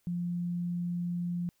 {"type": "tone", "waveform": "sine", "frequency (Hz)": 174.61, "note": "F3", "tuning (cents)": 0, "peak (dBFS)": -30, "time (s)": [0.07, 1.49], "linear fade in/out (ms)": 0, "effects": ["white hiss -73 dBFS RMS until 1.6 s"]}